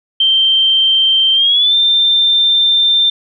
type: tone with pitch glide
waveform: sine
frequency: 3136 to 3582 Hz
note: G7 to A7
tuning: 0 to +30 cents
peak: -8 dBFS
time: 0.2-3.1 s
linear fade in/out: 5 ms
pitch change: +230 cents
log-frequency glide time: 1.34-1.75 s
effects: none